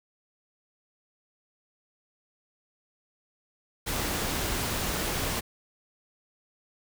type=noise; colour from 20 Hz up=pink; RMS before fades=-30 dBFS; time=3.86-5.41 s; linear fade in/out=20 ms; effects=none